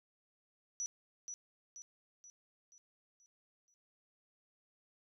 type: tone with echo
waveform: sine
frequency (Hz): 5900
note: F#8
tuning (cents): -6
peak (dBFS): -36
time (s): 0.8-0.86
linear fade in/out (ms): 0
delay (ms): 480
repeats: 6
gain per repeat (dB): -6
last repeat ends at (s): 3.74
effects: none